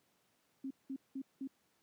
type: tone bursts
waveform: sine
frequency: 268.5 Hz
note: C4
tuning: 45 cents sharp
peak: -38 dBFS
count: 4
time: 0.64-1.474 s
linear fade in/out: 5 ms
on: 66 ms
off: 190 ms
effects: pink hiss -75 dBFS RMS until 1.82 s + high-pass 150 Hz 12 dB/octave